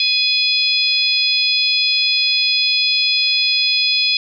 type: harmonic tone with a mistuned harmonic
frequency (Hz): 831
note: G#5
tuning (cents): +1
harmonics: 3 / 4 / 5 / 6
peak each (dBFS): -19 / -19 / -19 / -19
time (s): 0-4.17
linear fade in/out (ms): 2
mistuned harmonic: 4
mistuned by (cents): +36
effects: none